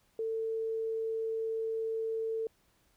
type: tone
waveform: sine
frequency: 447.2 Hz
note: A4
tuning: 28 cents sharp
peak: -31 dBFS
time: 0.19-2.47 s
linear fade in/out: 2 ms
effects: pink hiss -70 dBFS RMS until 2.96 s